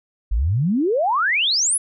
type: exponential sweep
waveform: sine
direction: up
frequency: 46.25 to 10960 Hz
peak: -16 dBFS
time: 0.31-1.78 s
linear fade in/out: 10 ms
effects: none